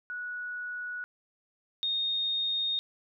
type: tone pair in turn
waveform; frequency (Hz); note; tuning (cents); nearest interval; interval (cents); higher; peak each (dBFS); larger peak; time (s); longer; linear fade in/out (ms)
sine; 1467 / 3697; F#6 / A#7; -15 / -15; octave + major third; 1600; second; -34 / -27; second; 0.1-1.04 / 1.83-2.79; second; 0
effects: none